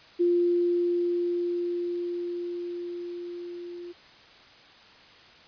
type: tone with level ramp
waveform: sine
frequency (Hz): 349.2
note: F4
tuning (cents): 0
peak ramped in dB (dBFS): -19 to -37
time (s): 0.19-3.93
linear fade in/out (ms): 20
effects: white hiss -52 dBFS RMS until 5.47 s + resampled to 11025 Hz